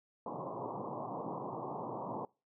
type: band-pass noise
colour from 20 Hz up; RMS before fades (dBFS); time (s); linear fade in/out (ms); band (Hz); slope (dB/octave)
white; -41; 0.26-2.25; 2; 110 to 1100; 96
effects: noise-tail reverb RT60 0.3 s tail -24 dB re dry